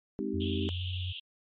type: chord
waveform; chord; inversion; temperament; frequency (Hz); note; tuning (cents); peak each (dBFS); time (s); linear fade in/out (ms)
sine; Ab major seventh; none; just; 207.7 / 259.6 / 311.5 / 389.3; Ab3 / C4 / Eb4 / G4; 0 / -13 / +2 / -12; -36; 0.19-0.69; 0
type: tone with pitch glide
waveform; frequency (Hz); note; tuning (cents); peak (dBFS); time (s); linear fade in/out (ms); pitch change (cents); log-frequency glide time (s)
sine; 88.7 to 91.25; F2 to F#2; +27 to -24; -32; 0.33-1.13; 20; +49; 0.68-0.82
type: band-pass noise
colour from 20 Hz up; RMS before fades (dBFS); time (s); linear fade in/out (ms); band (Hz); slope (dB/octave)
pink; -42; 0.4-1.2; 10; 2800 to 3500; 96
effects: MP3 32 kbps